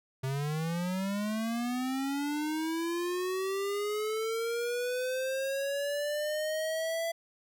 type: linear sweep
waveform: square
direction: up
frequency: 130 to 670 Hz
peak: -31 dBFS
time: 0.23-7.12 s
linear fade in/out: 10 ms
effects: none